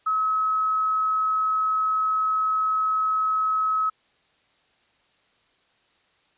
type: tone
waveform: sine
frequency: 1284 Hz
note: E6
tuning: 46 cents flat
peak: -20 dBFS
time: 0.06-3.9 s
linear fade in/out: 10 ms
effects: white hiss -64 dBFS RMS until 6.37 s + resampled to 8000 Hz